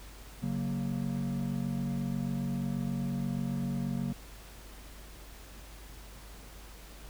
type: chord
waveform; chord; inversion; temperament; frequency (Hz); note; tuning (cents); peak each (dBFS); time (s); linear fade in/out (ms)
triangle; F# major; second; equal; 138.59 / 185 / 233.1; C#3 / F#3 / A#3; 0 / 0 / 0; -33; 0.42-4.13; 10
effects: added 50 Hz sine -48 dBFS peak until 7.09 s + pink hiss -52 dBFS RMS until 7.09 s